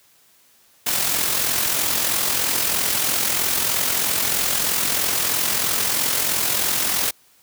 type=noise with amplitude modulation; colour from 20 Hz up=white; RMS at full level=-19 dBFS; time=0.86-7.11 s; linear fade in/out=10 ms; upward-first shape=sine; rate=43.1 Hz; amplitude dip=45%; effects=white hiss -56 dBFS RMS until 7.42 s + high-pass 60 Hz 12 dB/octave